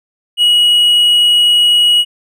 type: tone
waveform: triangle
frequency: 2908 Hz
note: F#7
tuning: 31 cents flat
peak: -5 dBFS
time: 0.37-2.05 s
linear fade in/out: 50 ms
effects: none